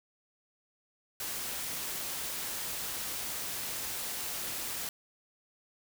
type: noise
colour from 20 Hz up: white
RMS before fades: -37 dBFS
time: 1.2-4.89 s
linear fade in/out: 2 ms
effects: none